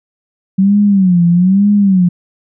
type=tone with vibrato; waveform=sine; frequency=187.9 Hz; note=F#3; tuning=27 cents sharp; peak=-6 dBFS; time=0.58-2.09 s; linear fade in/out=10 ms; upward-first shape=sine; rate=1.1 Hz; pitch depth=160 cents each way; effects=none